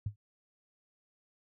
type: tone with exponential decay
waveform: sine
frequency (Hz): 103.83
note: G#2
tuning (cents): 0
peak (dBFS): -28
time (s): 0.06-0.16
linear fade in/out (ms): 5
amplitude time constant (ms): 20
effects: none